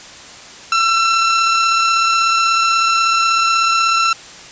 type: tone with amplitude modulation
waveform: sawtooth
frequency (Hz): 1344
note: E6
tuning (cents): +33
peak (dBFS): -7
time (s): 0.72-4.13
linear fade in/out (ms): 2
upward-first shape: sine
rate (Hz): 36.3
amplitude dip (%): 25
effects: white hiss -36 dBFS RMS until 4.51 s + resampled to 16000 Hz